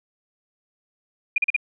sine tone bursts, 2427 Hz, D#7, 44 cents flat, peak -16 dBFS, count 4, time 1.36-1.564 s, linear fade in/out 5 ms, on 21 ms, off 40 ms, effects none

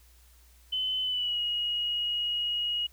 sine tone with pitch glide, 3035 to 2891 Hz, F#7 to F#7, +43 to -41 cents, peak -27 dBFS, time 0.72-2.87 s, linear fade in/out 10 ms, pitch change -84 cents, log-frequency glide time 1.02-1.4 s, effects added 60 Hz sine -56 dBFS peak until 2.92 s + white hiss -62 dBFS RMS until 2.92 s

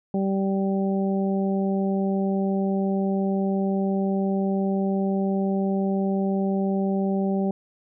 harmonic tone, 194.3 Hz, G3, 15 cents flat, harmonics 1 / 2 / 3 / 4, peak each -22 / -28 / -32 / -34 dBFS, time 0.14-7.51 s, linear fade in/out 2 ms, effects none

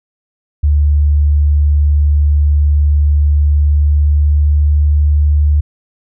sine tone with pitch glide, 73.42 to 73.97 Hz, D2 to D2, 0 to +13 cents, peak -7 dBFS, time 0.63-5.61 s, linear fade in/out 10 ms, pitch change +13 cents, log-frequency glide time 3.5-4.79 s, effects none

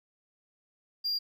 sine tone, 4783 Hz, D8, 31 cents sharp, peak -25 dBFS, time 1.04-1.19 s, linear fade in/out 20 ms, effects tanh soft clip ceiling -27 dBFS + 11-bit

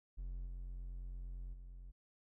triangle tone with level steps, 44.4 Hz, F1, 29 cents sharp, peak -39 / -41 / -47 dBFS, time 0.17-1.92 s, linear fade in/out 20 ms, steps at 0.46 / 1.53 s, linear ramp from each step 10 ms, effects none

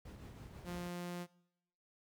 brown noise with tremolo, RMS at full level -47 dBFS, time 0.05-0.88 s, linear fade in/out 5 ms, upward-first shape triangle, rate 6.1 Hz, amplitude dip 45%
sawtooth tone, 175.9 Hz, F3, 13 cents sharp, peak -37 dBFS, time 0.64-1.27 s, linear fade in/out 50 ms
effects noise-tail reverb RT60 0.8 s tail -22 dB re dry + high-pass 60 Hz 12 dB/octave

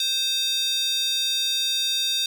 square tone with high-pass filter, 523.3 Hz, C5, in tune, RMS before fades -24 dBFS, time 0-2.26 s, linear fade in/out 2 ms, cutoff 3900 Hz, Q 6.2, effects 9-bit

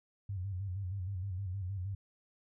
sine tone with vibrato, 94.9 Hz, F#2, 44 cents sharp, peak -35 dBFS, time 0.29-1.95 s, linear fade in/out 5 ms, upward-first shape square, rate 6.4 Hz, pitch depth 84 cents each way, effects none

